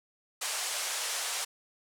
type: band-pass noise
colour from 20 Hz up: white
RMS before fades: -34 dBFS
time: 0.41-1.45 s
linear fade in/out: 10 ms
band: 530 to 9700 Hz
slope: 24 dB/octave
effects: none